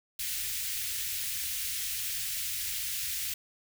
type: band-stop noise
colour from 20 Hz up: white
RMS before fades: -34 dBFS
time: 0.19-3.34 s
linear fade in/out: 5 ms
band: 110 to 1900 Hz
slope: 24 dB/octave
effects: none